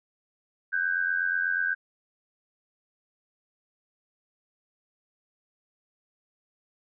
sine tone pair together, 1517 / 1605.2 Hz, F#6 / G6, +43 / +41 cents, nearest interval minor second, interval 98 cents, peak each -27 dBFS, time 0.72-1.75 s, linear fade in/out 20 ms, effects none

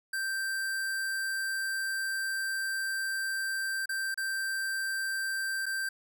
square tone with dropouts, 1568 Hz, G6, in tune, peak -31 dBFS, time 0.13-5.89 s, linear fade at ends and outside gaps 5 ms, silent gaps 3.858-3.891 / 4.144-4.175 / 5.658-5.663 s, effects none

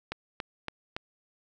click train, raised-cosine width 0.3 ms, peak -17 dBFS, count 4, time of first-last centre 0.12-0.965 s, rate 3.55 Hz, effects none

